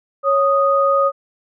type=tone pair together; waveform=sine; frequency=553.2 / 1242 Hz; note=C#5 / D#6; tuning=-4 / -3 cents; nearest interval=octave + major second; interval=1401 cents; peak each=-15 dBFS; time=0.23-1.12 s; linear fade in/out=50 ms; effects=none